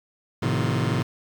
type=chord; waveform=sawtooth; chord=F dominant seventh; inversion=first; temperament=just; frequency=109.13 / 130.96 / 157.15 / 174.61 Hz; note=A2 / C3 / Eb3 / F3; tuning=-14 / +2 / +18 / 0 cents; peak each=-22 / -21 / -25 / -26 dBFS; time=0.42-1.03 s; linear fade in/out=10 ms; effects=low-pass 5000 Hz 12 dB/octave + 8-bit